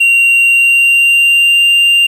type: tone with pitch glide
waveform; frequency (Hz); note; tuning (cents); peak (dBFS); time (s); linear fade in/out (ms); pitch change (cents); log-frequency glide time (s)
triangle; 2759 to 2788; F7 to F7; -22 to -4; -4; 0-2.07; 10; +18; 0.45-1.65
effects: 7-bit